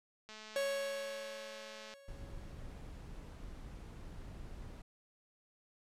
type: click train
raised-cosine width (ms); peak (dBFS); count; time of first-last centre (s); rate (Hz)
0.2; -34; 357; 0.29-1.938; 216
type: tone with exponential decay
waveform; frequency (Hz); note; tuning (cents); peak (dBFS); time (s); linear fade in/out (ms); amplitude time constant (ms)
45% pulse; 554.4; C#5; 0; -32; 0.56-2.91; 1; 510
type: noise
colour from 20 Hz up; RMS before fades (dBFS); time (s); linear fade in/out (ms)
brown; -48; 2.08-4.82; 5
effects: low-pass 12000 Hz 12 dB/octave